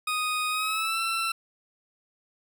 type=tone with pitch glide; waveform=20% pulse; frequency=1244.5 to 1341.5 Hz; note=D#6 to E6; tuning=0 to +30 cents; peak=-21 dBFS; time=0.07-1.32 s; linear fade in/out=5 ms; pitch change=+130 cents; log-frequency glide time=0.5-1 s; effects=none